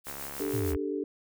blue noise with tremolo, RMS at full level -39 dBFS, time 0.04-0.75 s, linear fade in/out 50 ms, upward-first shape sine, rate 6.4 Hz, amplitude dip 40%
click train, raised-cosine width 0.5 ms, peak -26 dBFS, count 49, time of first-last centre 0.07-0.748 s, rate 70.8 Hz
sine chord, D suspended fourth, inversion none, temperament equal, 293.7 / 392 / 440 Hz, D4 / G4 / A4, 0 / 0 / 0 cents, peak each -33 / -33 / -35 dBFS, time 0.4-1.04 s, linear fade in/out 2 ms
sine exponential sweep, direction down, 125.2 to 69.3 Hz, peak -30 dBFS, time 0.53-0.77 s, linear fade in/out 10 ms
effects none

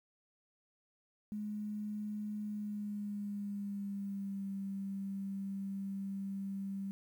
sine tone with pitch glide, 209.9 to 195.84 Hz, G#3 to G3, +19 to -1 cents, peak -37 dBFS, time 1.32-6.91 s, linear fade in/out 0 ms, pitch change -120 cents, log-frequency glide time 2.43-4.5 s, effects 11-bit

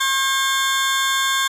35% pulse tone cluster, 1080 / 1600 / 3534 Hz, C#6 / G6 / A7, -45 / +35 / +7 cents, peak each -20 dBFS, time 0-1.48 s, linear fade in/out 10 ms, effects resampled to 32000 Hz

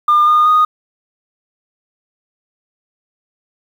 sine tone with pitch steps, 1204 / 1220.8 / 1237.8 Hz, D6 / D#6 / D#6, +43 / -33 / -9 cents, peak -6 dBFS, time 0.08-0.65 s, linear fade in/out 5 ms, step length 190 ms, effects tanh soft clip ceiling -5 dBFS + 7-bit

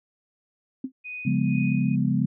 sine tone with exponential decay, 261.6 Hz, C4, in tune, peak -23 dBFS, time 0.84-0.92 s, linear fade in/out 5 ms, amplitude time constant 17 ms
sine tone with tremolo, 2489 Hz, D#7, in tune, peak -32 dBFS, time 1.04-1.96 s, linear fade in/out 20 ms, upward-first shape sine, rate 2.1 Hz, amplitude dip 70%
sine chord, C# dominant seventh, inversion none, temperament equal with one note detuned, 138.59 / 174.61 / 204.6 / 246.9 Hz, C#3 / E#3 / G#3 / B3, 0 / 0 / -26 / 0 cents, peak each -25 / -27 / -25 / -26 dBFS, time 1.25-2.26 s, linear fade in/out 10 ms
effects none

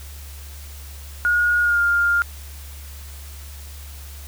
sine tone with pitch glide, 1439 to 1404.5 Hz, F#6 to F6, -49 to +9 cents, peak -15 dBFS, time 1.25-2.22 s, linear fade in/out 0 ms, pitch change -42 cents, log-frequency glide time 1.61-1.81 s, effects added 71 Hz sine -35 dBFS peak until 4.27 s + white hiss -43 dBFS RMS until 4.27 s

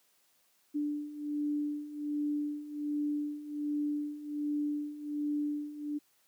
sine beating tone pair, 293.7 / 295 Hz, D4 / D4, 0 / +8 cents, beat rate 1.3 Hz, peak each -37 / -33 dBFS, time 0.74-5.99 s, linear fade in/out 20 ms, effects white hiss -70 dBFS RMS until 6.27 s + high-pass 150 Hz 12 dB/octave

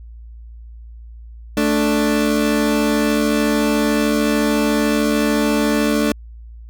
30% pulse tone pair together, 220 / 293.7 Hz, A3 / D4, 0 / 0 cents, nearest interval perfect fourth, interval 500 cents, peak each -15 dBFS, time 1.57-6.12 s, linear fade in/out 2 ms, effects added 57 Hz sine -34 dBFS peak until 6.69 s

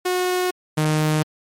sawtooth tone pair in turn, 363.7 / 154.16 Hz, F#4 / D#3, -30 / -16 cents, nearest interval octave + minor third, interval 1486 cents, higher first, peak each -15 / -13 dBFS, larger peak second, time 0.05-0.51 / 0.77-1.23 s, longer neither, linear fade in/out 10 ms, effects MP3 64 kbps

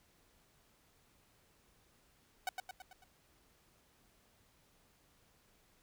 sawtooth tone with echo, 748 Hz, F#5, 19 cents sharp, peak -30 dBFS, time 2.47-2.49 s, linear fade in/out 2 ms, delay 110 ms, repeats 5, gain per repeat -5 dB, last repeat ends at 3.04 s, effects pink hiss -70 dBFS RMS until 5.82 s

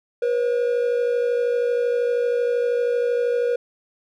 triangle tone pair together, 481.4 / 534.2 Hz, B4 / C5, -44 / +36 cents, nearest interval major second, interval 180 cents, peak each -17 / -25 dBFS, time 0.22-3.56 s, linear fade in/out 5 ms, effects none

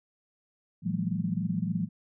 sine tone cluster, 113.7 / 166 / 181.9 / 205.4 / 228.8 Hz, A#2 / E3 / F#3 / G#3 / A#3, -43 / +12 / -29 / -19 / -32 cents, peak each -37 / -32 / -31 / -34 / -39 dBFS, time 0.82-1.89 s, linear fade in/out 50 ms, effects none

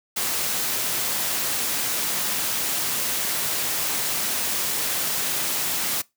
white noise, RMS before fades -25 dBFS, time 0.16-6.02 s, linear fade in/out 10 ms, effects noise-tail reverb RT60 0.2 s tail -22 dB re dry + high-pass 100 Hz 12 dB/octave

